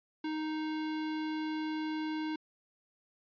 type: tone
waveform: square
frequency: 311.1 Hz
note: D#4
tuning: in tune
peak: -34 dBFS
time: 0.24-2.36 s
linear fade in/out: 5 ms
effects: resampled to 11025 Hz